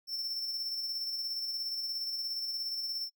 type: tone with tremolo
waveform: square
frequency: 5380 Hz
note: E8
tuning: 34 cents sharp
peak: -33 dBFS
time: 0.07-3.1 s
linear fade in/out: 50 ms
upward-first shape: square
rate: 17 Hz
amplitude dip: 30%
effects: noise-tail reverb RT60 0.1 s tail -24 dB re dry